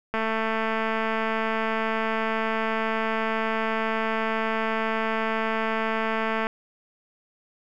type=click train; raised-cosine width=0.5 ms; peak=-12 dBFS; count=1406; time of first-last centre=0.14-6.469 s; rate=222 Hz; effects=none